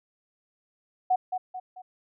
sine tone with echo, 740 Hz, F#5, in tune, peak -19 dBFS, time 1.1-1.16 s, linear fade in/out 10 ms, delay 220 ms, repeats 3, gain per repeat -7 dB, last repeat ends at 1.82 s, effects none

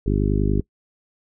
harmonic tone, 50.4 Hz, G1, 49 cents sharp, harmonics 1 / 2 / 3 / 4 / 5 / 6 / 7 / 8, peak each -21 / -24 / -26 / -27 / -28 / -29 / -29 / -30 dBFS, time 0.06-0.61 s, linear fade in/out 5 ms, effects noise-tail reverb RT60 0.1 s tail -22 dB re dry

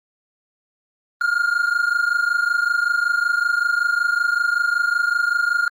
triangle tone pair together, 1400 / 1425.3 Hz, F6 / F6, +4 / +35 cents, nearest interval unison, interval 31 cents, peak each -18 dBFS, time 1.21-5.68 s, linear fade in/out 2 ms, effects Opus 24 kbps

